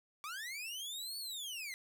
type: linear two-way sweep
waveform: sawtooth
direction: up then down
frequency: 1131 to 4500 to 1991 Hz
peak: -38 dBFS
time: 0.24-1.74 s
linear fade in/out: 0 ms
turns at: 1.18 s
effects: none